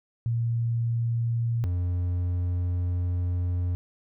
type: tone pair in turn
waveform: sine / triangle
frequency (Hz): 116.54 / 88.7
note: A#2 / F2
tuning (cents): 0 / +27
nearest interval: perfect fourth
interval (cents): 473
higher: first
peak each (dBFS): -23 / -22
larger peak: second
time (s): 0.26-1.64 / 1.64-3.75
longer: second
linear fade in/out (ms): 0
effects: none